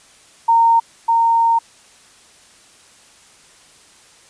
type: tone pair in turn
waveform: sine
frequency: 920 / 920 Hz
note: A#5 / A#5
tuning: -23 / -23 cents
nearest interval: unison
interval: 0 cents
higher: neither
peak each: -9 / -11 dBFS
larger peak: first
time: 0.48-0.8 / 1.08-1.59 s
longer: second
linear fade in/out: 10 ms
effects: white hiss -48 dBFS RMS until 4.29 s + resampled to 22050 Hz